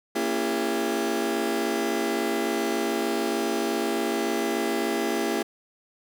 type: chord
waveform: 30% pulse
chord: A# diminished seventh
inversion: none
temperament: just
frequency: 233.1 / 279.7 / 335.6 / 402.8 Hz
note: A#3 / C#4 / E4 / G4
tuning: 0 / +16 / +31 / +47 cents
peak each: -28 / -30 / -26 / -26 dBFS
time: 0.15-5.43 s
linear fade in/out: 10 ms
effects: none